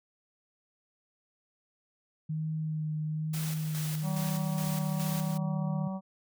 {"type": "tone with vibrato", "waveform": "sine", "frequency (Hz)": 155.56, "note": "D#3", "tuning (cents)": 0, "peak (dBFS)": -30, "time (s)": [2.29, 5.88], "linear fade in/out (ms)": 10, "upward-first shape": "sine", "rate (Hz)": 1.1, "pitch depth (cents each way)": 18}
{"type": "noise with tremolo", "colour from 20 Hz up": "white", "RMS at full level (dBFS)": -40, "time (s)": [3.33, 5.38], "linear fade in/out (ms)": 10, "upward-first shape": "square", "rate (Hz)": 2.4, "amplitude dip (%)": 50}
{"type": "harmonic tone", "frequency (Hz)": 190.2, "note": "F#3", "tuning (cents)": 48, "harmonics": [1, 3, 4, 5, 6], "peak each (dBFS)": [-33, -43, -45, -47, -49], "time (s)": [4.02, 6.01], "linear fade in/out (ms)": 50}
{"effects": []}